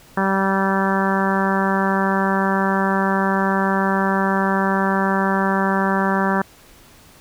harmonic tone, 193.6 Hz, G3, 21 cents flat, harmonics 1 / 2 / 3 / 4 / 5 / 6 / 7 / 8 / 9, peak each -20 / -25 / -27 / -26 / -24 / -27 / -28 / -27 / -28 dBFS, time 0.17-6.42 s, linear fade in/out 5 ms, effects pink hiss -48 dBFS RMS until 7.2 s

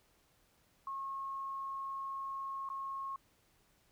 sine tone with dropouts, 1086 Hz, C#6, 36 cents flat, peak -38 dBFS, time 0.87-3.16 s, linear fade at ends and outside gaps 2 ms, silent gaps 2.69-2.7 s, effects pink hiss -71 dBFS RMS until 3.91 s

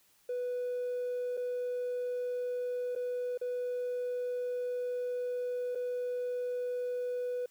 triangle tone with dropouts, 493.9 Hz, B4, in tune, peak -29 dBFS, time 0.29-7.46 s, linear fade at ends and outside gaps 5 ms, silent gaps 1.37-1.374 / 2.952-2.96 / 3.376-3.413 / 5.75-5.755 s, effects tanh soft clip ceiling -28 dBFS + white hiss -67 dBFS RMS until 7.5 s

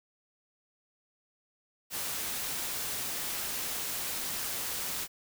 white noise, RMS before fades -35 dBFS, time 1.9-5.08 s, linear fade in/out 50 ms, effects none

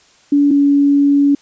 sine tone pair in turn, 286.3 / 283.5 Hz, D4 / C#4, -44 / +39 cents, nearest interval unison, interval 17 cents, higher first, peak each -8 dBFS, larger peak neither, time 0.32-0.51 / 0.51-1.35 s, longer second, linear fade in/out 5 ms, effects white hiss -50 dBFS RMS until 1.41 s + resampled to 16000 Hz

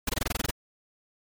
pink noise bursts, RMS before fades -27 dBFS, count 10, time 0.07-0.508 s, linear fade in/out 5 ms, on 24 ms, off 22 ms, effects MP3 96 kbps

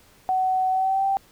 sine tone with pitch glide, 750 to 780.9 Hz, F#5 to G5, +23 to -7 cents, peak -19 dBFS, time 0.29-1.17 s, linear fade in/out 0 ms, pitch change +70 cents, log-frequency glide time 0.7-1.05 s, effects pink hiss -55 dBFS RMS until 1.31 s

